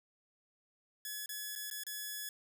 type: tone with dropouts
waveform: 5% pulse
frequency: 1700 Hz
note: G#6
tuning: 40 cents sharp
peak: -29 dBFS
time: 1.05-2.29 s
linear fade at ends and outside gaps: 2 ms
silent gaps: 1.26-1.291 / 1.553-1.559 / 1.701-1.711 / 1.836-1.866 s
effects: none